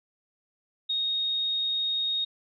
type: tone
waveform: sine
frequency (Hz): 3729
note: A#7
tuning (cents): 0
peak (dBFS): -25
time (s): 0.89-2.25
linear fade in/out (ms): 10
effects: none